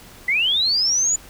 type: linear sweep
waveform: sine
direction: up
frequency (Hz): 1969 to 7040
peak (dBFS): -16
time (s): 0.28-1.16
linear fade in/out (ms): 5
effects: pink hiss -44 dBFS RMS until 1.29 s